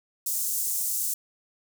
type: high-pass noise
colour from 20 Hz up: pink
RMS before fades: -28 dBFS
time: 0.26-1.14 s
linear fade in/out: 5 ms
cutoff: 7200 Hz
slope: 24 dB/octave
effects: none